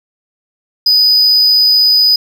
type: tone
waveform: triangle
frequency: 4978 Hz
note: D#8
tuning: in tune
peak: -5 dBFS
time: 0.86-2.16 s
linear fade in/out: 5 ms
effects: none